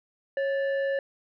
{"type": "tone pair together", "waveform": "sine", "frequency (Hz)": [549, 1749], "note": ["C#5", "A6"], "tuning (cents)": [-17, -11], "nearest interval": "octave + minor sixth", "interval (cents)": 2006, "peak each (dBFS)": [-23, -31], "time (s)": [0.37, 0.99], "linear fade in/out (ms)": 2, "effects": ["tanh soft clip ceiling -22 dBFS"]}